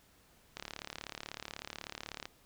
click train, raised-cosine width 0.2 ms, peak -23 dBFS, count 62, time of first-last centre 0.57-2.255 s, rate 36.2 Hz, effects pink hiss -65 dBFS RMS until 2.45 s

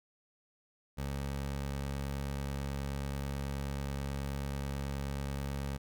20% pulse tone, 69.3 Hz, C#2, in tune, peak -30 dBFS, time 0.97-5.78 s, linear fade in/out 20 ms, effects none

